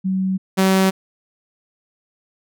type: tone pair in turn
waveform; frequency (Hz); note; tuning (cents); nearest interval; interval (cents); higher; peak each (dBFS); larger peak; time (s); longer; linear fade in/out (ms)
sine / sawtooth; 189 / 190.42; F#3 / G3; +37 / -50; unison; 13; second; -17 / -9; second; 0.04-0.38 / 0.57-0.91; neither; 20
effects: none